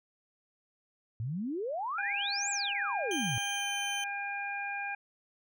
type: exponential two-way sweep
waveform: sine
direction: up then down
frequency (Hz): 104.4 to 7890 to 104.4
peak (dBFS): -32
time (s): 1.2-3.38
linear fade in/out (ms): 0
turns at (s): 2.5
type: harmonic tone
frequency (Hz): 805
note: G5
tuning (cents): +46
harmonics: 1 / 2 / 3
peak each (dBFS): -38 / -38 / -38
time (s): 1.98-4.95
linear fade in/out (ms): 5
type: tone with pitch glide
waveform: 25% pulse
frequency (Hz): 3136 to 3096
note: G7 to G7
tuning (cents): 0 to -22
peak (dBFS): -31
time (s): 3.11-4.04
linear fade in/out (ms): 2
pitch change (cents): -22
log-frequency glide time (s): 3.54-3.65
effects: none

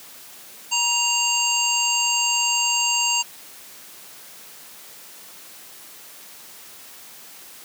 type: harmonic tone with a mistuned harmonic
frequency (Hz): 930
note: A#5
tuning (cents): -4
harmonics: 1 / 3 / 5 / 7 / 8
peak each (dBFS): -26 / -22 / -27 / -28 / -24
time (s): 0.71-3.23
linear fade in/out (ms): 20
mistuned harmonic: 1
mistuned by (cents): +34
effects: white hiss -43 dBFS RMS until 7.64 s + high-pass 150 Hz 12 dB/octave

